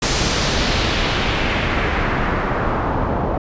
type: noise with low-pass filter sweep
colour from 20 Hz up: pink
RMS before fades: -19 dBFS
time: 0.02-3.38 s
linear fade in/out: 5 ms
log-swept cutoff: 6700 to 820 Hz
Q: 1.4
effects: resampled to 16000 Hz